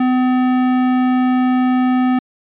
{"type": "tone with tanh clipping", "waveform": "sine", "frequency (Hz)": 253.7, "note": "B3", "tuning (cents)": 47, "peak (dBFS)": -14, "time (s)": [0, 2.19], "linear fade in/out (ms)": 5, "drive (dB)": 17, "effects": ["resampled to 8000 Hz"]}